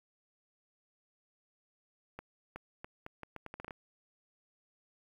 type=accelerating click train; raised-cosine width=0.5 ms; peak=-28 dBFS; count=12; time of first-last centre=2.19-3.708 s; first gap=370 ms; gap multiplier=0.77; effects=10-bit